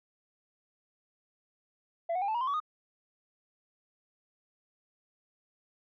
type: tone with pitch steps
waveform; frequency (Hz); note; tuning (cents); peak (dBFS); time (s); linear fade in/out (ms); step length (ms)
sine; 674 / 735 / 801.5 / 874.1 / 953.2 / 1039.5 / 1133.5 / 1236.1; E5 / F#5 / G5 / A5 / A#5 / C6 / C#6 / D#6; +38 / -12 / +38 / -12 / +38 / -12 / +38 / -12; -26; 2.09-2.602; 10; 64
effects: tanh soft clip ceiling -27 dBFS